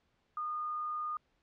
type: tone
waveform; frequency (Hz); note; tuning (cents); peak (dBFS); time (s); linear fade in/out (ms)
sine; 1223; D#6; -30; -34; 0.37-1.17; 2
effects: pink hiss -75 dBFS RMS until 1.42 s + low-pass 4000 Hz 12 dB/octave